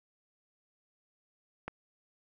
click, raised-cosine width 0.5 ms, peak -22 dBFS, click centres 1.68 s, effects none

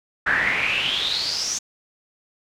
brown noise with band-pass filter sweep, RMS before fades -23 dBFS, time 0.26-1.59 s, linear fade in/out 10 ms, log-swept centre 1600 to 6400 Hz, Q 8.4, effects none

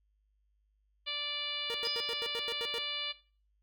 harmonic tone, 585 Hz, D5, 7 cents flat, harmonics 1 / 2 / 3 / 4 / 5 / 6 / 7 / 8, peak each -50 / -48 / -50 / -42 / -39 / -39 / -42 / -50 dBFS, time 1.06-3.13 s, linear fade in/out 20 ms
40% pulse tone bursts, 466.2 Hz, A#4, in tune, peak -36 dBFS, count 9, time 1.7-2.783 s, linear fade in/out 0 ms, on 43 ms, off 87 ms
sine tone with exponential decay, 4944 Hz, D#8, 12 cents flat, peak -32 dBFS, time 1.85-2.82 s, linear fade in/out 0 ms, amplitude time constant 210 ms
effects noise-tail reverb RT60 0.4 s tail -18 dB re dry + added 51 Hz sine -70 dBFS peak until 3.62 s

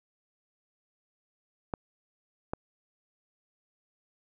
clicks, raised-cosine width 1 ms, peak -17 dBFS, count 2, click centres 1.738 / 2.535 s, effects none

